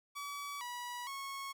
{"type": "tone with pitch steps", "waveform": "sawtooth", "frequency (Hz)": [1142, 973, 1098], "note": ["D6", "B5", "C#6"], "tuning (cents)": [-49, -26, -17], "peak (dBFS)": -37, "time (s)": [0.15, 1.53], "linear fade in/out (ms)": 20, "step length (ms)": 460, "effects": []}